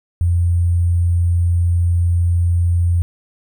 sine tone with sample-and-hold, 86.5 Hz, F2, 16 cents flat, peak -12 dBFS, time 0.21-3.02 s, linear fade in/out 0 ms, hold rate 8820 Hz, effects none

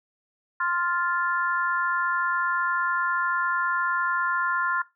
harmonic tone, 349.2 Hz, F4, in tune, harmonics 3 / 4 / 5, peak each -27 / -26 / -30 dBFS, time 0.6-4.82 s, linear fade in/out 5 ms, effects noise-tail reverb RT60 0.2 s tail -17 dB re dry

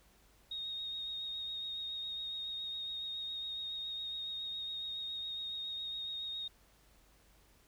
sine tone with vibrato, 3729 Hz, A#7, in tune, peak -38 dBFS, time 0.51-6.48 s, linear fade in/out 5 ms, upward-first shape triangle, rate 7.2 Hz, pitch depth 21 cents each way, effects added 50 Hz sine -67 dBFS peak until 7.67 s + pink hiss -67 dBFS RMS until 7.67 s

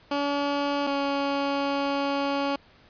15% pulse tone pair in turn, 284.9 / 280 Hz, C#4 / C#4, +48 / +18 cents, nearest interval unison, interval 30 cents, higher first, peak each -18 / -18 dBFS, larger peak neither, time 0.11-0.87 / 0.87-2.56 s, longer second, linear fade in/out 5 ms, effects pink hiss -56 dBFS RMS until 2.89 s + resampled to 11025 Hz

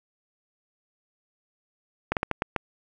slowing click train, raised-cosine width 0.5 ms, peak -9 dBFS, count 6, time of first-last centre 2.12-2.563 s, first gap 48 ms, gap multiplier 1.31, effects none

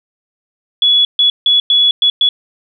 sine tone bursts at uneven times, 3392 Hz, G#7, 36 cents sharp, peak -7 dBFS, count 6, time 0.82-1.05 / 1.19-1.3 / 1.46-1.6 / 1.7-1.91 / 2.02-2.1 / 2.21-2.29 s, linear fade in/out 2 ms, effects none

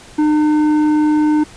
sine tone with tanh clipping, 303.2 Hz, D#4, 45 cents flat, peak -12 dBFS, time 0.18-1.44 s, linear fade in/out 10 ms, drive 9 dB, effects pink hiss -40 dBFS RMS until 1.56 s + resampled to 22050 Hz

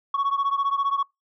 sine beating tone pair, 1108.7 / 1123.7 Hz, C#6 / C#6, 0 / +23 cents, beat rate 15 Hz, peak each -21 / -23 dBFS, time 0.14-1.03 s, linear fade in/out 5 ms, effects noise-tail reverb RT60 0.2 s tail -26 dB re dry + tanh soft clip ceiling -18 dBFS

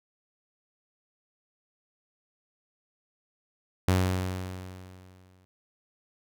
sawtooth tone with exponential decay, 92.5 Hz, F#2, in tune, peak -16 dBFS, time 3.88-5.45 s, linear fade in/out 0 ms, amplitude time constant 340 ms, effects none

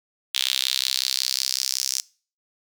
sawtooth tone with high-pass filter sweep, 65.41 Hz, C2, in tune, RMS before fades -25 dBFS, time 0.34-2.01 s, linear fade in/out 10 ms, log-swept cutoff 3400 to 5700 Hz, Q 3.6, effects noise-tail reverb RT60 0.4 s tail -23 dB re dry

